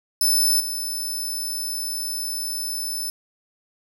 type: tone with level steps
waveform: 15% pulse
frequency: 5274 Hz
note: E8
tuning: in tune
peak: -11 / -20 dBFS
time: 0.21-3.1 s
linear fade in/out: 2 ms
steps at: 0.6 s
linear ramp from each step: 2 ms
effects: none